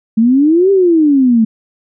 sine exponential two-way sweep, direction up then down, 216.3 to 400 to 216.3 Hz, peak -6 dBFS, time 0.17-1.45 s, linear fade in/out 10 ms, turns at 0.71 s, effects none

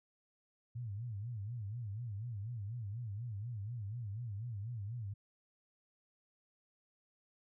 sine tone with vibrato, 110 Hz, A2, in tune, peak -39 dBFS, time 0.75-5.14 s, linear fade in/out 10 ms, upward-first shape sine, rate 4.1 Hz, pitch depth 200 cents each way, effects none

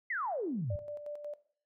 sine exponential sweep, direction down, 2100 to 82.41 Hz, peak -32 dBFS, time 0.1-0.76 s, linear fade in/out 5 ms
sine tone with tremolo, 589 Hz, D5, 5 cents sharp, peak -37 dBFS, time 0.7-1.34 s, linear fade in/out 5 ms, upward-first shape square, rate 5.5 Hz, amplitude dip 50%
effects noise-tail reverb RT60 0.5 s tail -17 dB re dry

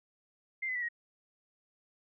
sine tone with pitch steps, 2093 / 2023 / 1955.1 / 1889.6 Hz, C7 / B6 / B6 / A#6, 0 / +41 / -18 / +23 cents, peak -32 dBFS, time 0.62-0.888 s, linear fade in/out 10 ms, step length 67 ms, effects none

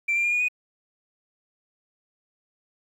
sine tone with pitch steps, 2349 / 2380 / 2412 / 2445 / 2477 Hz, D7 / D7 / D7 / D#7 / D#7, 0 / +22 / +46 / -31 / -8 cents, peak -19 dBFS, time 0.08-0.485 s, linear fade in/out 10 ms, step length 81 ms, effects tanh soft clip ceiling -18 dBFS + 9-bit

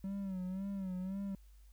triangle tone with vibrato, 190.5 Hz, G3, 49 cents flat, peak -35 dBFS, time 0.04-1.35 s, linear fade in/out 2 ms, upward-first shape sine, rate 1.9 Hz, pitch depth 77 cents each way, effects added 50 Hz sine -56 dBFS peak until 1.72 s + white hiss -73 dBFS RMS until 1.72 s

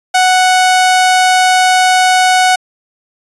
sawtooth tone, 740 Hz, F#5, in tune, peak -3 dBFS, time 0.14-2.56 s, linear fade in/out 10 ms, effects resampled to 24000 Hz

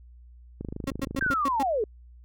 click train, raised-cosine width 3 ms, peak -21 dBFS, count 19, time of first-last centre 0.61-1.302 s, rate 26 Hz
35% pulse tone bursts, 270.7 Hz, C#4, 41 cents flat, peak -25 dBFS, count 6, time 0.87-1.63 s, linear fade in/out 5 ms, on 35 ms, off 110 ms
sine linear sweep, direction down, 1600 to 395.3 Hz, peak -23 dBFS, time 1.21-1.84 s, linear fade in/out 2 ms
effects added 60 Hz sine -47 dBFS peak until 2.24 s

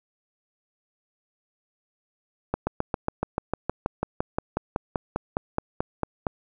slowing click train, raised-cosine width 1 ms, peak -10 dBFS, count 22, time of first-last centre 2.54-6.268 s, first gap 130 ms, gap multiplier 1.03, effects none

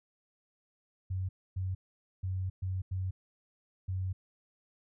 sine tone bursts at uneven times, 93.5 Hz, F#2, 19 cents sharp, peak -31 dBFS, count 6, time 1.1-1.29 / 1.56-1.75 / 2.23-2.5 / 2.62-2.82 / 2.91-3.11 / 3.88-4.13 s, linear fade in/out 10 ms, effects none

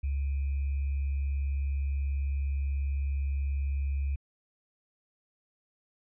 sine tone with sample-and-hold, 69.3 Hz, C#2, in tune, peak -27 dBFS, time 0.03-4.16 s, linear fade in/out 10 ms, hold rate 2450 Hz, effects resampled to 8000 Hz

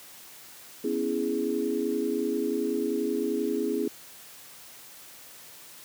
sine chord, C# minor seventh, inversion third, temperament equal, 246.9 / 277.2 / 329.6 / 415.3 Hz, B3 / C#4 / E4 / G#4, 0 / 0 / 0 / 0 cents, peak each -32 / -32 / -31 / -29 dBFS, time 0.84-3.88 s, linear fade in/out 5 ms, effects white hiss -48 dBFS RMS until 5.84 s + high-pass 100 Hz 12 dB/octave

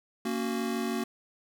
square chord, F# major, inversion first, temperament just, 231.2 / 277.5 / 370 Hz, A#3 / C#4 / F#4, -14 / +2 / 0 cents, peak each -32 / -37 / -35 dBFS, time 0.25-1.04 s, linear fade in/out 5 ms, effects none

